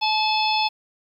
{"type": "harmonic tone", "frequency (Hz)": 864, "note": "A5", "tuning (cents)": -32, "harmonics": [1, 3, 4, 5, 6], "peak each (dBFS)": [-21, -26, -27, -28, -29], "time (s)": [0.01, 0.69], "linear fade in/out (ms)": 20, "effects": ["9-bit"]}